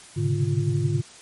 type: tone cluster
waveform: sine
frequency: 106.1 / 127.6 / 134.9 / 146.4 / 349.5 Hz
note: G#2 / C3 / C#3 / D3 / F4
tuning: +38 / -43 / -47 / -5 / +1 cents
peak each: -25 / -30 / -28 / -24 / -31 dBFS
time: 0.16-1.02 s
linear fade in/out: 20 ms
effects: white hiss -46 dBFS RMS until 1.21 s + MP3 48 kbps